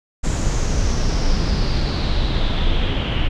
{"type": "noise with low-pass filter sweep", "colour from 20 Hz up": "brown", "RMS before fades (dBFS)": -18, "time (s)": [0.23, 3.29], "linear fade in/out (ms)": 20, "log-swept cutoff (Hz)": [7300, 2900], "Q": 5.4, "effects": []}